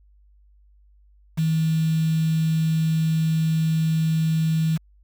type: tone with quantisation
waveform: sine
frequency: 160 Hz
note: D#3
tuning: 49 cents sharp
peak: -18 dBFS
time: 1.37-4.78 s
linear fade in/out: 20 ms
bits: 6
effects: added 50 Hz sine -52 dBFS peak until 5.03 s